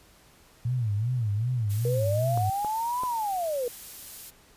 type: tone with vibrato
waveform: sine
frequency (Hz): 113.7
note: A#2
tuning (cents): -43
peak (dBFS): -24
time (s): 0.65-2.5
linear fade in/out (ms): 5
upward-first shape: sine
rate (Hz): 2.6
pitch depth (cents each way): 200
type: noise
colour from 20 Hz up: blue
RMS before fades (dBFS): -41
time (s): 1.69-4.31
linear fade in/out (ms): 20
type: linear two-way sweep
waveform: sine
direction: up then down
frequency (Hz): 467.5 to 1018 to 467.5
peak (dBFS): -26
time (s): 1.85-3.68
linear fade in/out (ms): 2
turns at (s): 3.04
type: clicks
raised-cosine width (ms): 1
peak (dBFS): -22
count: 3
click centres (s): 2.375 / 2.647 / 3.035
effects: pink hiss -57 dBFS RMS until 4.56 s + resampled to 32000 Hz